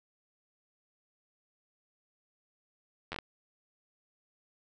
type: slowing click train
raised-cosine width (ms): 0.3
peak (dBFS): -21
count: 5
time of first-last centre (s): 3.12-3.187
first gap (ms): 10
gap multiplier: 1.36
effects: none